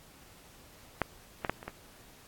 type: clicks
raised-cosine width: 0.5 ms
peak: -11 / -16 / -12 / -29 / -22 dBFS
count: 5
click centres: 1.017 / 1.448 / 1.496 / 1.629 / 1.68 s
effects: pink hiss -56 dBFS RMS until 2.27 s + AAC 64 kbps